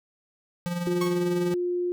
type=tone with tremolo; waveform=square; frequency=174.61 Hz; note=F3; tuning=in tune; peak=-26 dBFS; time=0.66-1.54 s; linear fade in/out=0 ms; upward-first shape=sine; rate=20 Hz; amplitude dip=50%
type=tone; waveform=sine; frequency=354.8 Hz; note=F4; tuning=27 cents sharp; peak=-24 dBFS; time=0.87-1.92 s; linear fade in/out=0 ms
type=tone with exponential decay; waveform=sawtooth; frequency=1101 Hz; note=C#6; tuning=12 cents flat; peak=-24 dBFS; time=1.01-1.32 s; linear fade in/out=5 ms; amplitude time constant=66 ms
effects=none